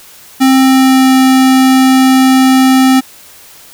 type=tone with pitch glide; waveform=square; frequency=264.1 to 261.8 Hz; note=C4 to C4; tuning=+16 to +1 cents; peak=-5 dBFS; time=0.4-3.01 s; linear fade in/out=20 ms; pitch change=-15 cents; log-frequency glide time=0.6-1.15 s; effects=white hiss -37 dBFS RMS until 3.73 s